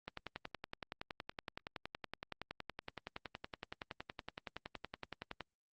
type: click train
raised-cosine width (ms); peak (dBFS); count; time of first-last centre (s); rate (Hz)
0.3; -26; 58; 0.08-5.407; 10.7
effects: Opus 32 kbps